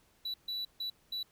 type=tone bursts at uneven times; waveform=triangle; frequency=3947 Hz; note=B7; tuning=2 cents flat; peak=-33 dBFS; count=4; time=0.25-0.34 / 0.48-0.65 / 0.8-0.9 / 1.12-1.23 s; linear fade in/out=5 ms; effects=pink hiss -68 dBFS RMS until 1.31 s